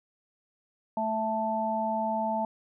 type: harmonic tone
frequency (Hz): 220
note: A3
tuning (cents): 0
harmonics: 1 / 3 / 4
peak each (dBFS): -33 / -31 / -29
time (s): 0.97-2.45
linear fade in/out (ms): 2
effects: none